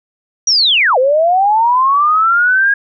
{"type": "linear two-way sweep", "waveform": "sine", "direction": "down then up", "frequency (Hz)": [5840, 493.9, 1648], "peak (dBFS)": -8, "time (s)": [0.47, 2.74], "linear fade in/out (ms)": 5, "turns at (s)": 0.98, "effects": []}